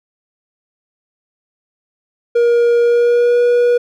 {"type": "tone with pitch glide", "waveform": "triangle", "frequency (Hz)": [473.6, 483.3], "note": ["A#4", "B4"], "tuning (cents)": [27, -38], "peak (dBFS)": -7, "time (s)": [2.35, 3.78], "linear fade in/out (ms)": 10, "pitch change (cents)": 35, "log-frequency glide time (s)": [2.81, 3.41], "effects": []}